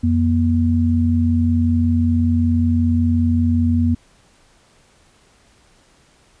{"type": "tone pair together", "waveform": "sine", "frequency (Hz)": [88.3, 239.6], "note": ["F2", "A#3"], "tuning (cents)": [20, 48], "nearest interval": "octave + perfect fourth", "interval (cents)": 1728, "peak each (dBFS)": -16, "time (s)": [0.03, 3.95], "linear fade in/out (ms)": 10, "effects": ["pink hiss -54 dBFS RMS until 6.4 s", "resampled to 22050 Hz"]}